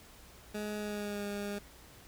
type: tone with pitch glide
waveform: 20% pulse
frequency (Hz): 210 to 203.7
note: G#3 to G#3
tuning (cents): +19 to -33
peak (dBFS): -31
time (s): 0.54-1.59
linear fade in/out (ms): 10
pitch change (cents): -52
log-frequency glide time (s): 0.78-1.25
effects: added 60 Hz sine -60 dBFS peak until 2.07 s + pink hiss -56 dBFS RMS until 2.07 s